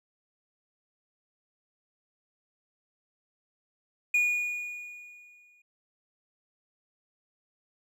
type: tone with exponential decay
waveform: triangle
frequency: 2448 Hz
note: D#7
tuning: 29 cents flat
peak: -19 dBFS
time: 4.14-5.62 s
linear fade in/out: 5 ms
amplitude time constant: 320 ms
effects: none